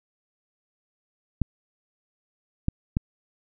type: clicks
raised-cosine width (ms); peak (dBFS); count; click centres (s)
5; -10; 3; 1.417 / 2.684 / 2.969
effects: none